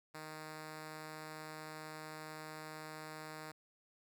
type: tone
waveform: 5% pulse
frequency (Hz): 155.56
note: D#3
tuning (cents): 0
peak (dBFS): -35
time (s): 0.14-3.52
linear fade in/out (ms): 10
effects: none